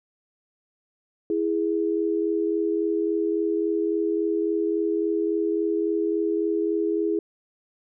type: tone pair together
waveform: sine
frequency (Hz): 330.5 / 414.1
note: E4 / G#4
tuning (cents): +5 / -5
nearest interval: major third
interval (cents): 390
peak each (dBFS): -24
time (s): 1.3-7.19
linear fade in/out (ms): 2
effects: none